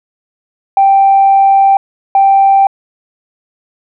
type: tone pair in turn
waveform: sine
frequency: 784 / 784 Hz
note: G5 / G5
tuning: 0 / 0 cents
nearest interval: unison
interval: 0 cents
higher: neither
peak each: -3 dBFS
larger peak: neither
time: 0.77-1.77 / 2.15-2.67 s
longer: first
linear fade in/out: 2 ms
effects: tanh soft clip ceiling 0 dBFS